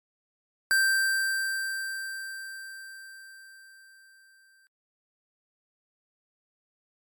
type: tone with exponential decay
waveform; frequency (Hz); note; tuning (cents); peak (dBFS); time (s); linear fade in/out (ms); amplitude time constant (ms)
square; 1568; G6; 0; -20; 0.71-4.67; 0; 860
effects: MP3 96 kbps